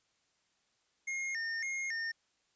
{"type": "tone with vibrato", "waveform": "square", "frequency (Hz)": 1975.5, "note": "B6", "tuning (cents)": 0, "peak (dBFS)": -35, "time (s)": [1.07, 2.12], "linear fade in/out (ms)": 10, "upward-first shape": "square", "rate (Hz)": 1.8, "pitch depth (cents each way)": 140, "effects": ["white hiss -75 dBFS RMS until 2.55 s", "resampled to 16000 Hz"]}